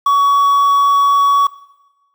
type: tone with quantisation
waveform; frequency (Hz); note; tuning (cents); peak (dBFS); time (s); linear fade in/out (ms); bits
triangle; 1126; C#6; +27; -7; 0.06-1.47; 5; 6
effects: noise-tail reverb RT60 1.0 s tail -17 dB re dry